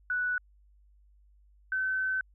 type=tone pair in turn; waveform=sine; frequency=1480 / 1526.9 Hz; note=F#6 / G6; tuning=0 / -46 cents; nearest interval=minor second; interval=54 cents; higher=second; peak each=-27 dBFS; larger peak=neither; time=0.1-0.38 / 1.72-2.21 s; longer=second; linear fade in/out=2 ms; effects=added 50 Hz sine -58 dBFS peak until 2.34 s